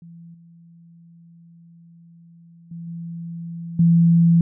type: tone with level steps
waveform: sine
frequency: 168.4 Hz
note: E3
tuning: 37 cents sharp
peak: -39 / -45 / -31 / -29 / -11 dBFS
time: 0.02-4.41 s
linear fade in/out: 2 ms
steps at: 0.34 / 2.71 / 2.87 / 3.79 s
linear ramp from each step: 5 ms
effects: none